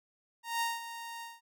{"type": "tone with ADSR envelope", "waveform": "sawtooth", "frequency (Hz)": 928, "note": "A#5", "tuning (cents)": -8, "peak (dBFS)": -25, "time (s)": [0.43, 1.41], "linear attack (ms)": 180, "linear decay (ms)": 190, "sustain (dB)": -12, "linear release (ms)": 190, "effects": []}